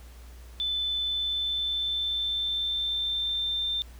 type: tone with pitch glide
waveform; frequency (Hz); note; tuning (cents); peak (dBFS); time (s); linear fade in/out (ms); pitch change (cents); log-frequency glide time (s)
sine; 3515 to 3583; A7 to A7; -2 to +31; -26; 0.6-3.82; 0; +33; 1.03-3.63
effects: added 60 Hz sine -44 dBFS peak until 3.99 s + pink hiss -55 dBFS RMS until 3.99 s